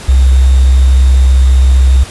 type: tone with sample-and-hold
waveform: sine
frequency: 65.2 Hz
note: C2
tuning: 5 cents flat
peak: -3 dBFS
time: 0.08-2.04 s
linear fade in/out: 10 ms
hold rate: 3675 Hz
effects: pink hiss -28 dBFS RMS until 2.1 s + resampled to 24000 Hz